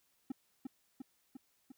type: tone with echo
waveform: triangle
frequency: 263.3 Hz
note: C4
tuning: 11 cents sharp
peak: -33 dBFS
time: 0.3-0.32 s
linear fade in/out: 5 ms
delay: 350 ms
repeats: 4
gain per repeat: -3 dB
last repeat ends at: 1.72 s
effects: white hiss -75 dBFS RMS until 1.77 s